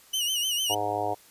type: tone with vibrato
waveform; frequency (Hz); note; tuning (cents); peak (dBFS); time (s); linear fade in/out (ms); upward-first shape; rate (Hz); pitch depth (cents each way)
sawtooth; 2960; F#7; 0; -22; 0.13-0.75; 10; sine; 6.6; 83
type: harmonic tone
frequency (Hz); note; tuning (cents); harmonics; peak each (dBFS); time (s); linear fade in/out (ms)
103.83; G#2; 0; 1 / 3 / 4 / 5 / 6 / 7 / 8 / 9; -40 / -38 / -35 / -36 / -35 / -29 / -35 / -35; 0.69-1.15; 20
effects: white hiss -55 dBFS RMS until 1.3 s + resampled to 32000 Hz